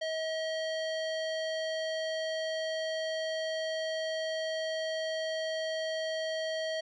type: tone with low-pass filter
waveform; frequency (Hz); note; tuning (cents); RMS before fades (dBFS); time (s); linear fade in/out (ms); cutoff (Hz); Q
square; 638; D#5; +43; -34; 0.01-6.81; 10; 4300; 2.1
effects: none